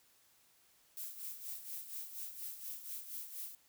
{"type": "noise with tremolo", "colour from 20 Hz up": "violet", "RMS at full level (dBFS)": -43, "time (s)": [0.97, 3.55], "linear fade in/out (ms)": 0, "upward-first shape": "sine", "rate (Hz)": 4.2, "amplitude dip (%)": 65, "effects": ["white hiss -69 dBFS RMS until 3.68 s"]}